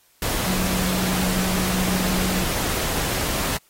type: tone in noise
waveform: sine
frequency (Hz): 185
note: F#3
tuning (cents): 0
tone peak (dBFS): -23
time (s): 0.46-2.44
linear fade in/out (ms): 2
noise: pink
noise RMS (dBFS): -25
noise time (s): 0.22-3.57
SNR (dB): -1
effects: white hiss -59 dBFS RMS until 3.69 s + AAC 48 kbps